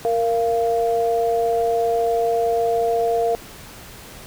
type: tone pair together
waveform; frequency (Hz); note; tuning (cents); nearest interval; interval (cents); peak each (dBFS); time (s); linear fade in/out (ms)
sine; 463.9 / 690; A#4 / F5; -8 / -21; perfect fifth; 687; -19 / -20; 0.05-3.35; 0
effects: pink hiss -40 dBFS RMS until 4.26 s